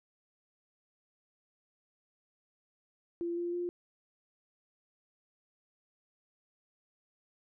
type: tone with pitch steps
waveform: sine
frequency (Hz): 342.5 / 346.9 / 351.3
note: F4 / F4 / F4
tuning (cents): -34 / -12 / +10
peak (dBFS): -32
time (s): 3.21-3.69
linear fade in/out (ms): 0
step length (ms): 160
effects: none